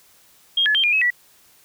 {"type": "tone with pitch steps", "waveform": "sine", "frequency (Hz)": [3240, 1711, 3162, 2419, 2568, 1948], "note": ["G#7", "A6", "G7", "D#7", "E7", "B6"], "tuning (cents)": [-43, -49, 14, -49, -46, -24], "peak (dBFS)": -15, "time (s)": [0.57, 1.104], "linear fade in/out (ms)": 5, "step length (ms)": 89, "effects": ["white hiss -54 dBFS RMS until 1.64 s"]}